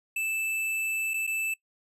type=tone with dropouts; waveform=square; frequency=2637 Hz; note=E7; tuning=in tune; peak=-28 dBFS; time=0.16-1.54 s; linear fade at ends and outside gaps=5 ms; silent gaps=1.137-1.14 / 1.268-1.274 s; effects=noise-tail reverb RT60 0.1 s tail -21 dB re dry + resampled to 32000 Hz